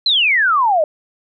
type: exponential sweep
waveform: sine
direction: down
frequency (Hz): 4186 to 587.3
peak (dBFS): -11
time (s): 0.06-0.84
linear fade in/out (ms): 2
effects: none

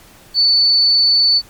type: tone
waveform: sine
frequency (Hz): 4488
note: C#8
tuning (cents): +21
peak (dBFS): -9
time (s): 0.34-1.42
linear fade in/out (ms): 50
effects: pink hiss -44 dBFS RMS until 1.49 s + MP3 96 kbps

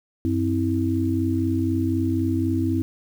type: tone cluster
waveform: sine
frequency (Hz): 95.2 / 261.1 / 325.1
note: F#2 / C4 / E4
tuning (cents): +50 / -3 / -24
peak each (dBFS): -24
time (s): 0.25-2.82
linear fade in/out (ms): 0
effects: 8-bit

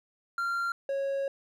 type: tone pair in turn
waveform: triangle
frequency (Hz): 1383 / 549.9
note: F6 / C#5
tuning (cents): -17 / -14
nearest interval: octave + major third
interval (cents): 1597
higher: first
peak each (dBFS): -26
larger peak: neither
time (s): 0.38-0.72 / 0.89-1.28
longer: second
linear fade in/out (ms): 2
effects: none

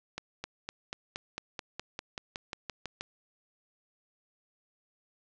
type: accelerating click train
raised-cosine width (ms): 0.2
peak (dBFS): -19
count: 15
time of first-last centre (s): 0.18-3.01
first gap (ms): 260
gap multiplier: 0.96
effects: low-pass 7000 Hz 12 dB/octave

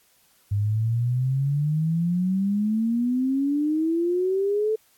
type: exponential sweep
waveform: sine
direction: up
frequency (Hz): 99.9 to 441.9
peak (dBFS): -20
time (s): 0.51-4.76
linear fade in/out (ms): 10
effects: white hiss -61 dBFS RMS until 4.97 s + AAC 64 kbps

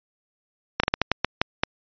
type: slowing click train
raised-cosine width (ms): 0.3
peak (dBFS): -3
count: 9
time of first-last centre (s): 0.8-1.635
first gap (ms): 35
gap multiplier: 1.3
effects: resampled to 11025 Hz

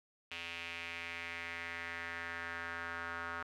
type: tone with band-pass filter sweep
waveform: square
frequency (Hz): 84.6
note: E2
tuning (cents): +45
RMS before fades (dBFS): -43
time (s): 0.31-3.43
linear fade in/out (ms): 5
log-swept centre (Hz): 2700 to 1400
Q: 3.5
effects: none

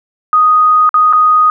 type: tone with dropouts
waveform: sine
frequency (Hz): 1244.5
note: D#6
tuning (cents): 0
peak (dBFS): -5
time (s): 0.33-1.5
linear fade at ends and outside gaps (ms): 1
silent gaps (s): 0.892-0.942 / 1.127-1.133
effects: none

